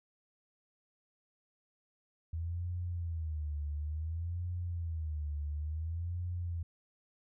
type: tone with vibrato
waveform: sine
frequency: 80.7 Hz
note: E2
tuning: 36 cents flat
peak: -34 dBFS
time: 2.33-6.63 s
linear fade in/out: 5 ms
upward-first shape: sine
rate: 0.57 Hz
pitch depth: 160 cents each way
effects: none